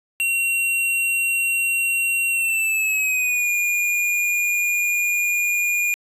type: tone with pitch glide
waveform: square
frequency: 2742 to 2429 Hz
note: F7 to D#7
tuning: -32 to -42 cents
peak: -19 dBFS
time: 0.2-5.94 s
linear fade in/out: 0 ms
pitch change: -210 cents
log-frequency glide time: 2.3-3.5 s
effects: resampled to 32000 Hz